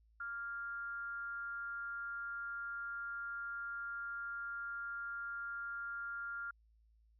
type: tone with frequency modulation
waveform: sine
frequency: 1396.9 Hz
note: F6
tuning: in tune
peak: -40 dBFS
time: 0.2-6.51 s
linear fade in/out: 5 ms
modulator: 239 Hz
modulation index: 0.33
effects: added 55 Hz sine -66 dBFS peak until 7.19 s